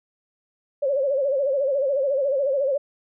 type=tone with vibrato; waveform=sine; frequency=550 Hz; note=C#5; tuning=14 cents flat; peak=-19 dBFS; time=0.82-2.78 s; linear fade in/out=10 ms; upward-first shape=sine; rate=14 Hz; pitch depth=100 cents each way; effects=none